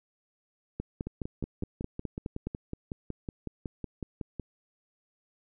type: two click trains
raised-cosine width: 3 ms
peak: -20 / -22 dBFS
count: 9 / 19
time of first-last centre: 0.8-2.47 / 1.07-4.397 s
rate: 4.79 / 5.41 Hz
effects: none